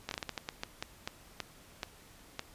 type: slowing click train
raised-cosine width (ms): 0.2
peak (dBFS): -18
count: 14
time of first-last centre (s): 0.09-2.394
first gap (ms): 22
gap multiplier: 1.31
effects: pink hiss -57 dBFS RMS until 2.54 s + resampled to 32000 Hz